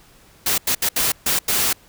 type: noise bursts at uneven times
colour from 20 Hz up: white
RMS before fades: -19 dBFS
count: 6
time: 0.46-0.58 / 0.67-0.75 / 0.82-0.89 / 0.96-1.12 / 1.26-1.39 / 1.48-1.73 s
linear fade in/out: 5 ms
effects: pink hiss -51 dBFS RMS until 1.88 s